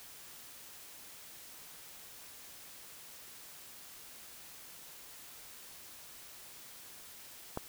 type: click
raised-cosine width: 1 ms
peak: -21 dBFS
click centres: 7.574 s
effects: white hiss -52 dBFS RMS until 7.68 s